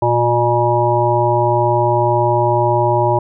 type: harmonic tone with a mistuned harmonic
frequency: 120 Hz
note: B2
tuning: 49 cents flat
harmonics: 1 / 3 / 5 / 7 / 8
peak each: -18 / -18 / -18 / -18 / -18 dBFS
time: 0.02-3.19 s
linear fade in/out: 5 ms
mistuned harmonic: 1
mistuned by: -28 cents
effects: none